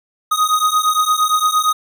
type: beating tone pair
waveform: square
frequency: 1244.5 / 1253.2 Hz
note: D#6 / D#6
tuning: 0 / +12 cents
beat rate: 8.7 Hz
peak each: -17 dBFS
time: 0.31-1.73 s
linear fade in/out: 10 ms
effects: none